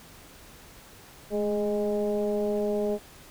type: tone with frequency modulation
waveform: sine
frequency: 415.3 Hz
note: G#4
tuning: in tune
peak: -24 dBFS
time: 1.3-2.99 s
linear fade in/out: 50 ms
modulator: 204 Hz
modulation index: 1.1
effects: pink hiss -50 dBFS RMS until 3.3 s